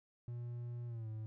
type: tone with pitch glide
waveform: triangle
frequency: 120 to 109.41 Hz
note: B2 to A2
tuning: -49 to -9 cents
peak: -39 dBFS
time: 0.28-1.26 s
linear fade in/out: 0 ms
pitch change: -160 cents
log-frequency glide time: 0.87-1.08 s
effects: none